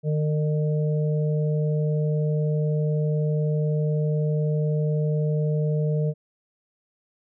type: harmonic tone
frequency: 152 Hz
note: D#3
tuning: 40 cents flat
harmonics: 1 / 3 / 4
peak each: -21 / -29 / -34 dBFS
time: 0.03-6.14 s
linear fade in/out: 50 ms
effects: none